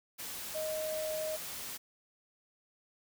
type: tone in noise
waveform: sine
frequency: 624 Hz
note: D#5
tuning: 5 cents sharp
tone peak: -34 dBFS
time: 0.54-1.37 s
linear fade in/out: 20 ms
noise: white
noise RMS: -42 dBFS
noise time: 0.18-1.78 s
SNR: +5 dB
effects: none